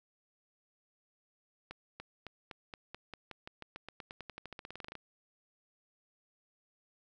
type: accelerating click train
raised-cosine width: 0.3 ms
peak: -28 dBFS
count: 28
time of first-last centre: 1.71-4.953 s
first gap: 290 ms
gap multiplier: 0.92
effects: none